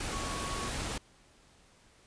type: tone in noise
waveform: sine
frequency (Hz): 1113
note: C#6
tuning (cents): +7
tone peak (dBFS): -40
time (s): 0.12-0.69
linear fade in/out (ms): 5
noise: pink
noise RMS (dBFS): -36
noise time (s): 0-0.98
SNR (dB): -7
effects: pink hiss -62 dBFS RMS until 2.06 s + resampled to 22050 Hz